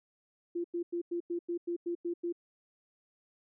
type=tone bursts; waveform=sine; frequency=345 Hz; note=F4; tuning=21 cents flat; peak=-31 dBFS; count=10; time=0.55-2.326 s; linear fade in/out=10 ms; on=93 ms; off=94 ms; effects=none